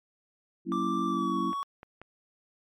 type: chord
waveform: sine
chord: F# dominant seventh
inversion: none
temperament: just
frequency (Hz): 185 / 231.2 / 277.5 / 333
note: F#3 / A#3 / C#4 / E4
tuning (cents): 0 / -14 / +2 / +18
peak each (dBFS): -34 / -34 / -34 / -32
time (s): 0.65-1.54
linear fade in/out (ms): 50
type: tone with pitch glide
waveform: triangle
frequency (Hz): 1174.7 to 1118.4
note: D6 to C#6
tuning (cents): 0 to +15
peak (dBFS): -28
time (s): 0.72-1.63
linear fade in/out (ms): 0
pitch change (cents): -85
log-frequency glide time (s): 1.07-1.37
type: clicks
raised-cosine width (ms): 0.5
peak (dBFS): -30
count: 3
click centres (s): 1.531 / 1.831 / 2.016
effects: MP3 96 kbps